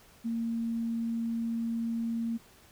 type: tone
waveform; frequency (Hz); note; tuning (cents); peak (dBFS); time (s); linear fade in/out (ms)
sine; 230; A#3; -23; -29; 0.24-2.38; 20
effects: pink hiss -58 dBFS RMS until 2.71 s